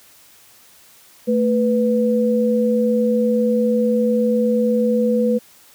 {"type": "tone pair together", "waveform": "sine", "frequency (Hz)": [222.2, 493.9], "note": ["A3", "B4"], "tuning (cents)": [17, 0], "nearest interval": "octave + major second", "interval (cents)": 1383, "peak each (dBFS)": -17, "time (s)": [1.27, 5.39], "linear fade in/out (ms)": 20, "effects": ["white hiss -49 dBFS RMS until 5.74 s", "high-pass 60 Hz 12 dB/octave"]}